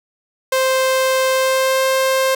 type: tone with pitch glide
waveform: sawtooth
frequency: 523.3 to 527.9 Hz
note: C5 to C5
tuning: 0 to +15 cents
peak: -10 dBFS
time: 0.52-2.35 s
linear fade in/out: 5 ms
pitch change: +15 cents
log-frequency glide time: 1.31-1.87 s
effects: none